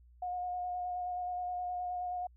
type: tone with vibrato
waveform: sine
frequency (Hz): 720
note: F#5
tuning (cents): -47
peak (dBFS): -34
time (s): 0.22-2.27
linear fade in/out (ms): 5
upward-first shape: square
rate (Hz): 9.5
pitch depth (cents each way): 12
effects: added 60 Hz sine -57 dBFS peak until 2.36 s